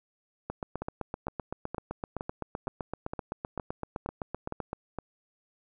two click trains, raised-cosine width 1 ms, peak -19 / -20 dBFS, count 34 / 10, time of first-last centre 0.5-4.731 / 0.82-4.987 s, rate 7.8 / 2.16 Hz, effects none

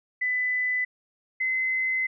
sine tone pair in turn, 2000 / 2048 Hz, B6 / C7, +21 / -38 cents, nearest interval unison, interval 41 cents, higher second, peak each -23 dBFS, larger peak neither, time 0.21-0.85 / 1.4-2.07 s, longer second, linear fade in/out 10 ms, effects none

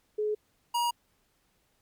sine / square tone pair in turn, 424.1 / 952.1 Hz, G#4 / A#5, +36 / +36 cents, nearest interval octave + major second, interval 1400 cents, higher second, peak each -26 dBFS, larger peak neither, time 0.18-0.35 / 0.74-0.91 s, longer neither, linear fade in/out 10 ms, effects pink hiss -71 dBFS RMS until 1.81 s + MP3 96 kbps

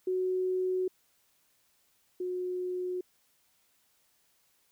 sine tone pair in turn, 370 / 363.4 Hz, F#4 / F#4, 0 / -31 cents, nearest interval unison, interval 31 cents, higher first, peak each -27 / -31 dBFS, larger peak first, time 0.07-0.88 / 2.2-3.01 s, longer neither, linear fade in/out 5 ms, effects white hiss -70 dBFS RMS until 4.71 s

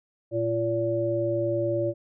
harmonic tone, 114.8 Hz, A#2, 26 cents flat, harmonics 1 / 3 / 5, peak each -31 / -27 / -26 dBFS, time 0.31-1.94 s, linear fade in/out 50 ms, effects none

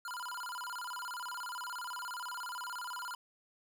square tone with vibrato, 1180 Hz, D6, 8 cents sharp, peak -40 dBFS, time 0.05-3.15 s, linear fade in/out 2 ms, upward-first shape square, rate 17 Hz, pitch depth 300 cents each way, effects none

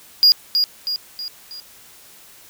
triangle tone with echo, 4850 Hz, D#8, 45 cents flat, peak -7 dBFS, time 0.23-0.32 s, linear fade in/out 0 ms, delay 320 ms, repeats 4, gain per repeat -6 dB, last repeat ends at 1.6 s, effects white hiss -46 dBFS RMS until 2.49 s

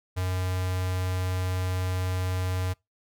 square tone with notch filter, 92 Hz, F#2, 9 cents flat, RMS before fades -28 dBFS, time 0.16-2.74 s, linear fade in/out 20 ms, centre 230 Hz, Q 1.1, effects noise-tail reverb RT60 0.2 s tail -24 dB re dry

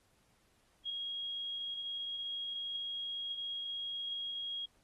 sine tone, 3283 Hz, G#7, 21 cents flat, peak -37 dBFS, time 0.85-4.66 s, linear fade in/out 10 ms, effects pink hiss -72 dBFS RMS until 4.83 s + AAC 32 kbps

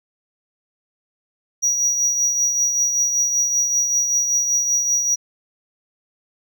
triangle tone with tremolo, 5780 Hz, F#8, 41 cents flat, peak -13 dBFS, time 1.62-5.16 s, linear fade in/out 20 ms, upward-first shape triangle, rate 5.2 Hz, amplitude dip 50%, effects none

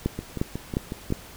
two click trains, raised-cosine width 3 ms, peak -17 / -10 dBFS, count 6 / 4, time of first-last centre 0.19-1.104 / 0.06-1.124 s, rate 5.47 / 2.82 Hz, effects pink hiss -45 dBFS RMS until 1.36 s

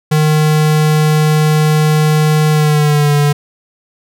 square tone with pitch glide, 153.5 to 145.89 Hz, D#3 to D3, -23 to -11 cents, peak -9 dBFS, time 0.11-3.33 s, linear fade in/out 10 ms, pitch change -88 cents, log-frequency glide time 2.51-3.14 s, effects none

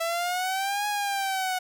sawtooth exponential two-way sweep, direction up then down, 659.3 to 833 to 734 Hz, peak -22 dBFS, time 0-1.59 s, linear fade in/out 10 ms, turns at 0.87 s, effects none

